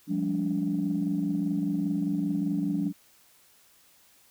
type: tone cluster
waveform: sine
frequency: 174.2 / 199.2 / 217.1 / 288.2 Hz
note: F3 / G3 / A3 / D4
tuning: -4 / +28 / -23 / -33 cents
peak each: -30 / -30 / -37 / -28 dBFS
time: 0.07-2.93 s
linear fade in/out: 50 ms
effects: tanh soft clip ceiling -17 dBFS + white hiss -60 dBFS RMS until 4.3 s